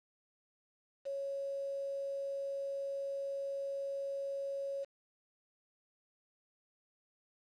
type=tone with quantisation; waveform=sine; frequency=553 Hz; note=C#5; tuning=4 cents flat; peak=-36 dBFS; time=1.05-4.85 s; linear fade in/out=20 ms; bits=9; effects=low-pass 5000 Hz 12 dB/octave